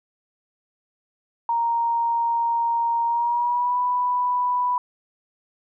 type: tone with pitch glide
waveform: sine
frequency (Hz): 932.3 to 987.7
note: A#5 to B5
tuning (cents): 0 to 0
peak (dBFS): -19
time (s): 1.49-4.78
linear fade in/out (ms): 2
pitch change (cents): +100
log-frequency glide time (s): 3.06-3.78
effects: none